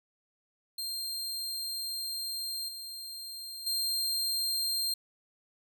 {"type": "tone with level steps", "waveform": "sawtooth", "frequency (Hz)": 4186, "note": "C8", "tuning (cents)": 0, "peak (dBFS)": [-31, -37, -26], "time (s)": [0.78, 4.94], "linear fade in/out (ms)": 5, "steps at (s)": [2.68, 3.66], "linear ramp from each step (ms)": 10, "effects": []}